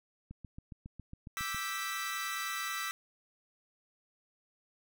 click train, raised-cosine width 5 ms, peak -33 dBFS, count 10, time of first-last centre 0.31-1.546 s, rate 7.28 Hz
sawtooth chord, E minor seventh, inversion third, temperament equal with one note detuned, 1174.7 / 1318.5 / 1568 / 1963 Hz, D6 / E6 / G6 / B6, 0 / 0 / 0 / -11 cents, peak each -39 / -36 / -40 / -35 dBFS, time 1.37-2.91 s, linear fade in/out 0 ms
effects none

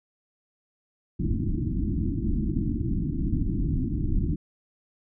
pink low-pass noise, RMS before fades -26 dBFS, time 1.19-4.36 s, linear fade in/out 10 ms, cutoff 340 Hz, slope 96 dB/octave, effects none

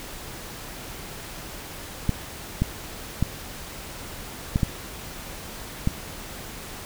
clicks, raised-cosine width 5 ms, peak -8 dBFS, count 6, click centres 2.093 / 2.62 / 3.226 / 4.559 / 4.632 / 5.874 s, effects pink hiss -38 dBFS RMS until 6.85 s

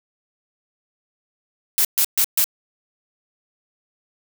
blue noise bursts, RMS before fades -17 dBFS, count 4, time 1.78-2.442 s, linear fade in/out 0 ms, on 68 ms, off 130 ms, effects none

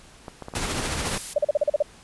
clicks, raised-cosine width 1 ms, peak -21 dBFS, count 7, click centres 0.282 / 0.423 / 0.484 / 0.538 / 0.679 / 0.723 / 0.767 s
pink noise with tremolo, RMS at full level -26 dBFS, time 0.55-1.18 s, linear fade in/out 2 ms, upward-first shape sine, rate 14 Hz, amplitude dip 35%
blue noise, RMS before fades -32 dBFS, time 1.05-1.34 s, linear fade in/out 10 ms
sine tone bursts, 591 Hz, D5, 11 cents sharp, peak -16 dBFS, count 8, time 1.36-1.825 s, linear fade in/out 5 ms, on 24 ms, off 39 ms
effects pink hiss -50 dBFS RMS until 2.03 s + resampled to 24000 Hz

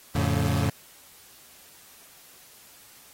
30% pulse chord, F augmented, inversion none, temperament equal with one note detuned, 87.31 / 110 / 141.5 Hz, F2 / A2 / C#3, 0 / 0 / +36 cents, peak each -24 dBFS, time 0.15-0.7 s, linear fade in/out 5 ms, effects white hiss -52 dBFS RMS until 3.13 s + AAC 48 kbps

